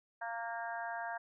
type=harmonic tone with a mistuned harmonic; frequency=231.1 Hz; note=A#3; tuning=15 cents flat; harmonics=3 / 4 / 5 / 6 / 7 / 8; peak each=-41 / -43 / -52 / -50 / -43 / -53 dBFS; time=0.21-1.18 s; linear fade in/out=10 ms; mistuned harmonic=6; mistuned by=+24 cents; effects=none